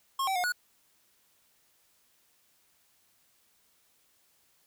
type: tone with pitch steps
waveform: square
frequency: 1079 / 769 / 719 / 1461 Hz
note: C#6 / G5 / F#5 / F#6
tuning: -47 / -33 / -50 / -22 cents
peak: -28 dBFS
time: 0.19-0.522 s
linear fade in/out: 5 ms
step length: 83 ms
effects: white hiss -68 dBFS RMS until 4.66 s